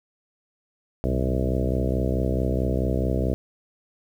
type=harmonic tone with a mistuned harmonic; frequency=64.6 Hz; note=C2; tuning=21 cents flat; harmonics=1 / 2 / 3 / 4 / 5 / 6 / 7 / 8 / 9 / 10; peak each=-25 / -28 / -30 / -31 / -32 / -33 / -33 / -34 / -35 / -35 dBFS; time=1.04-3.34 s; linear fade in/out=0 ms; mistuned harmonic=2; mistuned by=-79 cents; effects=9-bit